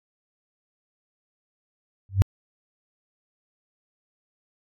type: tone with exponential growth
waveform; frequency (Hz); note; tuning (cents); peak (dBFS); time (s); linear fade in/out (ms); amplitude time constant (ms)
sine; 97; G2; -18; -9; 2.09-2.22; 0; 27
effects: AAC 64 kbps